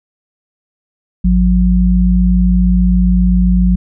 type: tone pair together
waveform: sine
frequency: 53.7 / 181.5 Hz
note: A1 / F#3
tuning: -41 / -33 cents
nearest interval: octave + major sixth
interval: 2108 cents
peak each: -10 dBFS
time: 1.24-3.76 s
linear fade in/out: 10 ms
effects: none